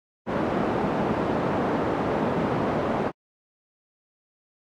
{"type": "band-pass noise", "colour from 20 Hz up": "pink", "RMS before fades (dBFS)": -25, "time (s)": [0.26, 3.12], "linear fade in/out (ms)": 50, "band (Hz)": [180, 950], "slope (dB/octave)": 12, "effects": ["AAC 64 kbps"]}